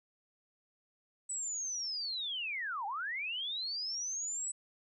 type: linear two-way sweep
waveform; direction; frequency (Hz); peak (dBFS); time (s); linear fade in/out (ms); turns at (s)
sine; down then up; 8010 to 772 to 8010; -35; 1.29-4.52; 10; 2.86
effects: none